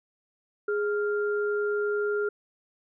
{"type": "tone pair together", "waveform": "sine", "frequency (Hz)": [414.7, 1396.9], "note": ["G#4", "F6"], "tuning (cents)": [-3, 0], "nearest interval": "octave + major sixth", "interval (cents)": 2103, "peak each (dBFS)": [-25, -32], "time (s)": [0.68, 2.29], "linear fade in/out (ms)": 5, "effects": []}